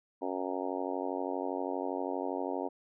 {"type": "harmonic tone", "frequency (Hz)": 92.5, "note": "F#2", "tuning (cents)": 0, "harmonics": [3, 4, 5, 6, 7, 8, 9, 10], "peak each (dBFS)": [-38, -39, -40, -41, -41, -42, -43, -43], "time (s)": [0.21, 2.69], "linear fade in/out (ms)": 20, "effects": []}